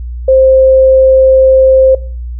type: tone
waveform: sine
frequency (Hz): 526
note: C5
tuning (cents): +9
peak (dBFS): -3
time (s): 0.28-1.95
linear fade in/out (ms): 5
effects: noise-tail reverb RT60 0.4 s tail -19 dB re dry + added 60 Hz sine -18 dBFS peak until 2.39 s